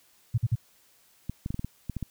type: tone bursts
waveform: sine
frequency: 115.6 Hz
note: A#2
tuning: 14 cents flat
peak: -20 dBFS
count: 3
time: 0.34-0.556 s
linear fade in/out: 10 ms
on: 40 ms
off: 48 ms
type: clicks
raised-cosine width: 5 ms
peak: -19 dBFS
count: 9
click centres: 1.296 / 1.461 / 1.505 / 1.544 / 1.594 / 1.646 / 1.897 / 1.967 / 2.027 s
effects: white hiss -62 dBFS RMS until 2.1 s